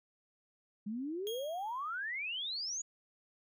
sine exponential sweep, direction up, 199.8 to 6930 Hz, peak -36 dBFS, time 0.86-2.82 s, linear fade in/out 10 ms
40% pulse tone with exponential decay, 3264 Hz, G#7, 31 cents flat, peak -39 dBFS, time 1.27-2.01 s, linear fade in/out 0 ms, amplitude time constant 160 ms
effects none

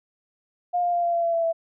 sine tone with pitch steps, 709 / 702.1 / 695.2 / 688.4 / 681.7 / 675 / 668.4 / 661.9 Hz, F5 / F5 / F5 / F5 / F5 / E5 / E5 / E5, +26 / +9 / -8 / -25 / -42 / +41 / +24 / +7 cents, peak -20 dBFS, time 0.73-1.53 s, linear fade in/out 20 ms, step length 100 ms, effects none

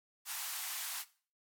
white band-pass noise, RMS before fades -41 dBFS, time 0.25-1.05 s, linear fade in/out 50 ms, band 740 to 16000 Hz, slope 48 dB/octave, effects noise-tail reverb RT60 0.4 s tail -17 dB re dry

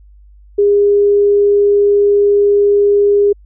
sine tone, 407.1 Hz, G#4, 35 cents flat, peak -7 dBFS, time 0.58-3.33 s, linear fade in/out 10 ms, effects added 50 Hz sine -39 dBFS peak until 3.45 s

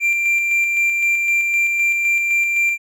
triangle tone with tremolo, 2369 Hz, D7, 14 cents sharp, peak -12 dBFS, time 0-2.78 s, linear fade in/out 50 ms, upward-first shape square, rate 3.9 Hz, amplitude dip 30%, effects none

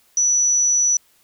sine tone, 5920 Hz, F#8, in tune, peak -14 dBFS, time 0.17-0.97 s, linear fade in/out 2 ms, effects white hiss -58 dBFS RMS until 1.23 s

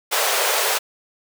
pink high-pass noise, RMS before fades -20 dBFS, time 0.11-0.79 s, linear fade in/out 20 ms, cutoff 440 Hz, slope 48 dB/octave, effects none

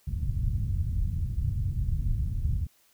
white low-pass noise, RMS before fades -28 dBFS, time 0.07-2.67 s, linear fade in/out 5 ms, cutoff 110 Hz, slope 24 dB/octave, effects white hiss -64 dBFS RMS until 2.93 s

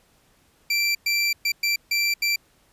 25% pulse tone bursts at uneven times, 2349 Hz, D7, in tune, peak -16 dBFS, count 6, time 0.7-0.95 / 1.06-1.33 / 1.45-1.52 / 1.63-1.76 / 1.91-2.14 / 2.22-2.36 s, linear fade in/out 5 ms, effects pink hiss -61 dBFS RMS until 2.72 s + resampled to 32000 Hz

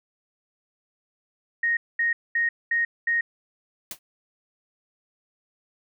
sine tone bursts, 1864.7 Hz, A#6, in tune, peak -20 dBFS, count 5, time 1.63-3.21 s, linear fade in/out 5 ms, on 140 ms, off 220 ms
white noise with exponential decay, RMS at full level -29 dBFS, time 3.91-3.99 s, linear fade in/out 2 ms, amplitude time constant 17 ms
effects none

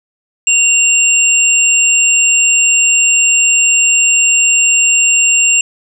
sine tone pair together, 2767 / 7462 Hz, F7 / A#8, -17 / +1 cents, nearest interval octave + perfect fourth, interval 1718 cents, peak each -10 dBFS, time 0.47-5.61 s, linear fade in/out 2 ms, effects none

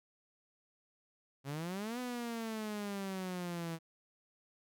sawtooth exponential two-way sweep, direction up then down, 133.6 to 251.6 to 162.3 Hz, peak -34 dBFS, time 1.44-3.79 s, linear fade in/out 50 ms, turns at 1.99 s, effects none

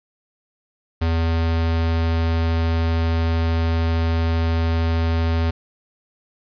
square tone, 82.41 Hz, E2, in tune, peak -18 dBFS, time 1.01-5.51 s, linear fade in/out 10 ms, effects resampled to 11025 Hz + 8-bit

